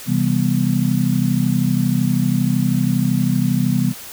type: chord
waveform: sine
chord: C major seventh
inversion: none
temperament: just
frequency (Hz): 130.81 / 163.52 / 196.22 / 245.3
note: C3 / E3 / G3 / B3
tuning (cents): 0 / -14 / +2 / -12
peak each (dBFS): -20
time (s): 0.06-3.94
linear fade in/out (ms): 50
effects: white hiss -35 dBFS RMS until 4.12 s